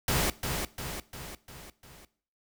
pink noise with echo, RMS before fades -27 dBFS, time 0.08-0.3 s, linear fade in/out 2 ms, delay 350 ms, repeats 5, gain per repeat -5 dB, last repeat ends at 2.05 s, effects noise-tail reverb RT60 0.5 s tail -19 dB re dry

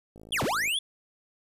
click train, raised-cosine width 2 ms, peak -35 dBFS, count 29, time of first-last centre 0.16-0.677 s, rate 54.2 Hz
square linear two-way sweep, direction down then up, 3504 to 73.8 to 3504 Hz, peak -26 dBFS, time 0.32-0.79 s, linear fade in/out 5 ms, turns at 0.43 s
effects resampled to 32000 Hz + 10-bit

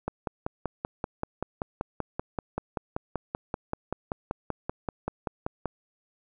click train, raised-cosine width 1 ms, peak -15 dBFS, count 30, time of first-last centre 0.08-5.657 s, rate 5.2 Hz, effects none

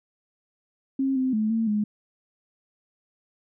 sine tone with pitch steps, 268.8 / 259.5 / 215.9 / 225.5 / 210 Hz, C4 / C4 / A3 / A3 / G#3, +47 / -14 / -33 / +43 / +19 cents, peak -21 dBFS, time 0.99-1.84 s, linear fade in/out 5 ms, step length 170 ms, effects none

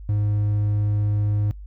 triangle tone, 103.83 Hz, G#2, in tune, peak -17 dBFS, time 0.09-1.51 s, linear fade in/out 0 ms, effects noise-tail reverb RT60 0.1 s tail -20 dB re dry + added 50 Hz sine -35 dBFS peak until 1.66 s

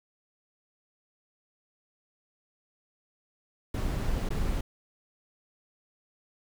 brown noise with dropouts, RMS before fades -29 dBFS, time 3.74-4.61 s, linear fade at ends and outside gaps 5 ms, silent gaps 4.29-4.304 s, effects none

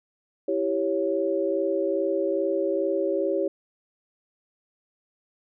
sine chord, C# diminished, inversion first, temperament equal, 329.6 / 392 / 554.4 Hz, E4 / G4 / C#5, 0 / 0 / 0 cents, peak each -28 / -26 / -26 dBFS, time 0.48-3.48 s, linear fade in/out 5 ms, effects none

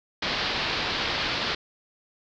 white low-pass noise, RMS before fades -28 dBFS, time 0.22-1.55 s, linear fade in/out 5 ms, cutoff 4700 Hz, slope 48 dB/octave, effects none

